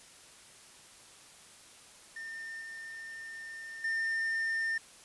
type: tone with level steps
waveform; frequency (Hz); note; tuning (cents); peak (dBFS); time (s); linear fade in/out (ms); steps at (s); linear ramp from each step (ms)
triangle; 1807; A6; +46; -38 / -40 / -28; 2.16-4.78; 5; 2.61 / 3.84; 5
effects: white hiss -55 dBFS RMS until 5.04 s + resampled to 24000 Hz